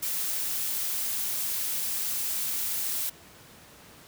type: noise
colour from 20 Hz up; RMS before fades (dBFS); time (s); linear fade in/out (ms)
blue; -30; 0.02-3.1; 10
effects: pink hiss -51 dBFS RMS until 4.07 s + high-pass 80 Hz 12 dB/octave